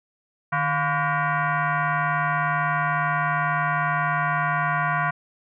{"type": "tone with frequency modulation", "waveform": "sine", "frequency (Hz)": 153.3, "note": "D#3", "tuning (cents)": -25, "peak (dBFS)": -20, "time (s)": [0.52, 5.11], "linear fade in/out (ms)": 10, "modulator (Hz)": 429, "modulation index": 3.9, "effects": []}